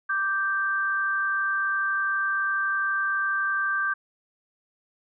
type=tone pair together; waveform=sine; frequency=1174.7 / 1568 Hz; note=D6 / G6; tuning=0 / 0 cents; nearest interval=perfect fourth; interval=500 cents; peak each=-28 / -24 dBFS; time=0.09-3.94 s; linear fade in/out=10 ms; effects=none